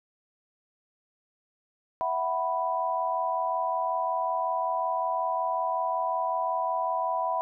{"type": "chord", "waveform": "sine", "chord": "E suspended second", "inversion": "none", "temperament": "equal with one note detuned", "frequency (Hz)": [659.3, 744.7, 987.8], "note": ["E5", "F#5", "B5"], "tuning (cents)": [0, 11, 0], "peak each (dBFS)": [-31, -31, -28], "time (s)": [2.01, 7.41], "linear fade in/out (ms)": 0, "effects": []}